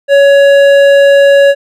sine tone with hard clipping, 560 Hz, C#5, 18 cents sharp, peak -4 dBFS, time 0.08-1.55 s, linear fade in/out 50 ms, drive 10 dB, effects none

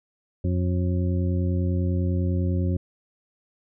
harmonic tone, 90 Hz, F#2, 47 cents flat, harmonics 1 / 2 / 3 / 4 / 6, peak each -22 / -28 / -32 / -34 / -38 dBFS, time 0.44-2.77 s, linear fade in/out 5 ms, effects none

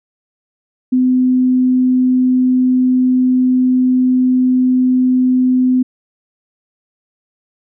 sine tone, 254.3 Hz, C4, 49 cents flat, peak -9 dBFS, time 0.92-5.83 s, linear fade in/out 10 ms, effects none

